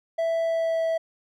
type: tone with pitch glide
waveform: triangle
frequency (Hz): 660 to 653.9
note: E5 to E5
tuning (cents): +2 to -14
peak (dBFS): -20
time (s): 0.18-0.98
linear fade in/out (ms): 10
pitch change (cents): -16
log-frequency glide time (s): 0.44-0.83
effects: none